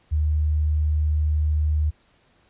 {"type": "tone", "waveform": "sine", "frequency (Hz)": 76.1, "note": "D#2", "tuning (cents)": -38, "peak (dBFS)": -18, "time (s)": [0.11, 1.91], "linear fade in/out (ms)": 20, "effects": ["pink hiss -61 dBFS RMS until 2.49 s", "resampled to 8000 Hz"]}